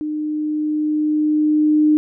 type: tone with level ramp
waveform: sine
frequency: 304 Hz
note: D#4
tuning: 40 cents flat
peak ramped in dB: -21 to -10 dBFS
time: 0.01-1.97 s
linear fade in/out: 0 ms
effects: none